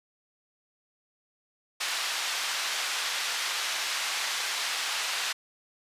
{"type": "band-pass noise", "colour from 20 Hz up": "white", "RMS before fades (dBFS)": -31, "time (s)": [1.8, 5.33], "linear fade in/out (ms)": 10, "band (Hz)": [950, 4700], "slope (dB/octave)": 12, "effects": ["resampled to 32000 Hz"]}